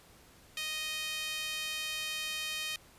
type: tone with high-pass filter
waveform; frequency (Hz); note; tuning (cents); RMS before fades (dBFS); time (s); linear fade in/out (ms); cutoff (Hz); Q
sawtooth; 622.3; D#5; 0; -37; 0.57-2.76; 2; 2700; 2
effects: pink hiss -59 dBFS RMS until 2.98 s + resampled to 32000 Hz